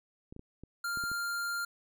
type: clicks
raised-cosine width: 3 ms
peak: -33 dBFS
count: 7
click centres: 0.325 / 0.364 / 0.394 / 0.636 / 0.973 / 1.038 / 1.116 s
type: tone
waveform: square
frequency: 1396.9 Hz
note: F6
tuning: in tune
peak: -33 dBFS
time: 0.84-1.65 s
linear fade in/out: 5 ms
effects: none